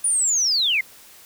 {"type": "linear sweep", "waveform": "sine", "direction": "down", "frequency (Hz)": [9730, 2007], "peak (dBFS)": -17, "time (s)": [0.04, 0.81], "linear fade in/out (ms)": 5, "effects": ["white hiss -47 dBFS RMS until 1.25 s"]}